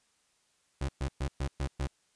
30% pulse tone bursts, 68 Hz, C#2, 33 cents flat, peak -27 dBFS, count 6, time 0.81-1.872 s, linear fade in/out 5 ms, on 77 ms, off 120 ms, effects white hiss -71 dBFS RMS until 2.15 s + resampled to 22050 Hz

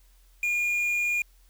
triangle tone with quantisation, 2426 Hz, D#7, 44 cents flat, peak -22 dBFS, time 0.43-1.22 s, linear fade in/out 2 ms, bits 7, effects added 43 Hz sine -55 dBFS peak until 1.49 s + white hiss -65 dBFS RMS until 1.49 s

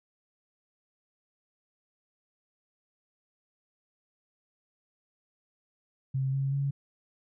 sine tone with pitch steps, 133.5 / 136.38 / 139.33 Hz, C3 / C#3 / C#3, +35 / -28 / +9 cents, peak -26 dBFS, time 6.14-6.71 s, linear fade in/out 10 ms, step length 190 ms, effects none

